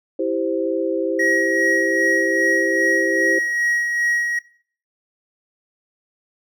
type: chord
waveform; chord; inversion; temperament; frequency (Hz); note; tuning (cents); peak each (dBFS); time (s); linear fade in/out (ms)
sine; C major; first; equal; 329.6 / 392 / 523.3; E4 / G4 / C5; 0 / 0 / 0; -23 / -24 / -23; 0.19-3.39; 5
type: tone with tremolo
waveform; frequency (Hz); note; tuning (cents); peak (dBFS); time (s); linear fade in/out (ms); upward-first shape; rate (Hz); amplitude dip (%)
triangle; 1900; A#6; +33; -15; 1.19-4.39; 5; sine; 2.5; 40
effects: noise-tail reverb RT60 0.5 s tail -18 dB re dry